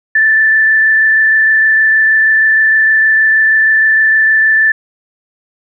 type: tone with frequency modulation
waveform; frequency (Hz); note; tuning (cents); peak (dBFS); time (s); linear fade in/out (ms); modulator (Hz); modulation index
sine; 1760; A6; 0; -6; 0.15-4.72; 5; 26.4; 0.78
effects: none